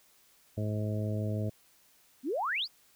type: harmonic tone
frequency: 106.2 Hz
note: G#2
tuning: 39 cents sharp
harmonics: 1 / 2 / 3 / 4 / 5 / 6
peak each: -31 / -37 / -42 / -43 / -43 / -42 dBFS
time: 0.57-1.5 s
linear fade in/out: 10 ms
type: exponential sweep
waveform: sine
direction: up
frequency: 231.7 to 5200 Hz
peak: -29 dBFS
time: 2.23-2.68 s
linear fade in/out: 50 ms
effects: white hiss -64 dBFS RMS until 2.95 s